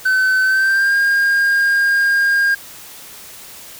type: tone with pitch glide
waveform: triangle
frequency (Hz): 1523 to 1613.6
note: F#6 to G6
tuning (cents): +50 to +50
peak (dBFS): -10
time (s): 0.05-2.55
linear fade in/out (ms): 10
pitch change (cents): +100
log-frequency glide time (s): 0.43-0.96
effects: white hiss -37 dBFS RMS until 3.79 s